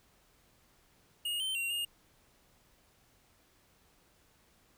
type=tone with pitch steps; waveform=square; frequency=2861 / 3098 / 2752 / 2836 Hz; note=F7 / G7 / F7 / F7; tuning=+41 / -21 / -26 / +26 cents; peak=-33 dBFS; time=1.25-1.85 s; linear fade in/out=5 ms; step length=150 ms; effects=pink hiss -67 dBFS RMS until 4.77 s